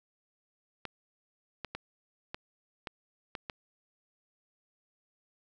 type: clicks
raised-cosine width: 0.3 ms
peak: -21 dBFS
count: 7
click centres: 0.853 / 1.647 / 1.75 / 2.345 / 2.872 / 3.352 / 3.498 s
effects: none